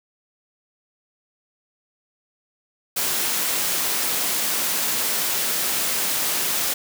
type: high-pass noise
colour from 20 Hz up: white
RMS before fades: -23 dBFS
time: 2.96-6.74 s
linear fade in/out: 10 ms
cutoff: 160 Hz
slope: 12 dB/octave
effects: none